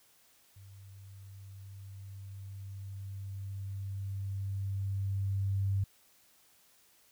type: tone with level ramp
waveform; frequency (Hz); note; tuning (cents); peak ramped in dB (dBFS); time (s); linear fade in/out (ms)
sine; 98; G2; 0; -50 to -27; 0.56-5.84; 5
effects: white hiss -65 dBFS RMS until 7.11 s